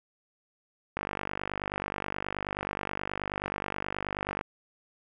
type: click train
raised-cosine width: 0.5 ms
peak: -16 dBFS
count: 171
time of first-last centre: 0.97-4.411 s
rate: 49.4 Hz
effects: none